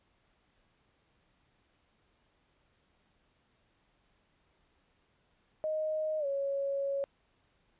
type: tone with pitch glide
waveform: sine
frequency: 622.3 to 554.4 Hz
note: D#5 to C#5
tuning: 0 to 0 cents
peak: -30 dBFS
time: 5.64-7.04 s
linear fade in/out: 0 ms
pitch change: -200 cents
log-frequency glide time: 6.19-6.26 s
effects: pink hiss -72 dBFS RMS until 7.79 s + resampled to 8000 Hz